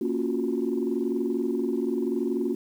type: chord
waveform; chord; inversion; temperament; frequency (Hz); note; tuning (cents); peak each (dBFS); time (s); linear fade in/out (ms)
sine; Gb major seventh; first; equal; 233.1 / 277.2 / 349.2 / 370; Bb3 / Db4 / F4 / Gb4; 0 / 0 / 0 / 0; -29; 0.01-2.55; 5
effects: tanh soft clip ceiling -16 dBFS + 9-bit